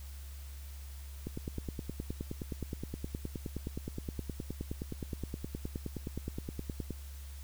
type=click train; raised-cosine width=3 ms; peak=-24 dBFS; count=55; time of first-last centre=1.27-6.907 s; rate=9.58 Hz; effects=added 69 Hz sine -43 dBFS peak until 7.43 s + white hiss -56 dBFS RMS until 7.43 s